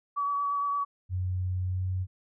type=tone with vibrato; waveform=sine; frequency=1139 Hz; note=C#6; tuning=47 cents sharp; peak=-26 dBFS; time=0.16-0.85 s; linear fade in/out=20 ms; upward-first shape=triangle; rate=8.7 Hz; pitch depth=18 cents each way
type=tone with pitch glide; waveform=sine; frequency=91.8 to 92.76 Hz; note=F#2 to F#2; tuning=-13 to +5 cents; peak=-27 dBFS; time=1.09-2.07 s; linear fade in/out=50 ms; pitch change=+18 cents; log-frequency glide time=1.67-1.84 s
effects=none